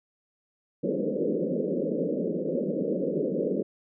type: band-pass noise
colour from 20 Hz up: white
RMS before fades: -28 dBFS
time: 0.83-3.63 s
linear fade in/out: 10 ms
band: 160 to 560 Hz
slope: 96 dB/octave
effects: none